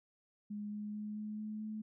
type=tone with pitch steps; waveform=sine; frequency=207.7 / 209.3 / 210.8 / 212.4 / 214 / 215.6 Hz; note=G#3 / G#3 / G#3 / G#3 / A3 / A3; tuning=0 / +14 / +26 / +39 / -48 / -35 cents; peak=-39 dBFS; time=0.5-1.82 s; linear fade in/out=10 ms; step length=220 ms; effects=none